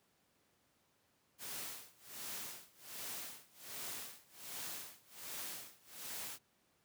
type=noise with tremolo; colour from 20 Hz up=white; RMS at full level=-44 dBFS; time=1.38-6.39 s; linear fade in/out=50 ms; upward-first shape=sine; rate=1.3 Hz; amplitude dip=95%; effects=pink hiss -75 dBFS RMS until 6.84 s + high-pass 100 Hz 12 dB/octave